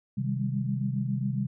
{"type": "chord", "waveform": "sine", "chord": "Ab major seventh", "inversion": "first", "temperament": "equal with one note detuned", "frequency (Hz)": [130.81, 155.56, 196, 203.3], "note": ["C3", "Eb3", "G3", "Ab3"], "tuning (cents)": [0, 0, 0, -37], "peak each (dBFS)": [-29, -35, -32, -34], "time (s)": [0.17, 1.47], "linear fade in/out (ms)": 10, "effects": []}